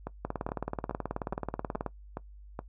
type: two click trains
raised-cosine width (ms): 1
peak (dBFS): -18 / -21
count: 31 / 7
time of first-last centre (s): 0.25-1.863 / 0.07-2.591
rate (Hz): 18.6 / 2.38
effects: noise-tail reverb RT60 0.1 s tail -19 dB re dry + added 50 Hz sine -47 dBFS peak until 2.68 s